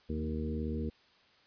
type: harmonic tone with a mistuned harmonic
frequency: 77.78 Hz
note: D#2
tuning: in tune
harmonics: 1 / 2 / 3 / 4 / 5 / 6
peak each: -36 / -42 / -37 / -43 / -44 / -43 dBFS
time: 0.09-0.9 s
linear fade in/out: 10 ms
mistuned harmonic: 3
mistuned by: -27 cents
effects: white hiss -64 dBFS RMS until 1.46 s + resampled to 11025 Hz